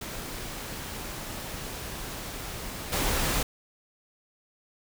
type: noise with level steps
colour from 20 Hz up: pink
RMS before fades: -37 / -27 dBFS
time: 0.01-3.43 s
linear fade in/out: 5 ms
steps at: 2.92 s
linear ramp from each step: 10 ms
effects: none